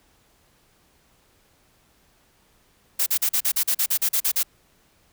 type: noise bursts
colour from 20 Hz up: blue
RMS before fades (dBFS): -21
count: 13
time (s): 2.99-4.432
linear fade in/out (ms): 10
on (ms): 74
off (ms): 40
effects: pink hiss -61 dBFS RMS until 5.12 s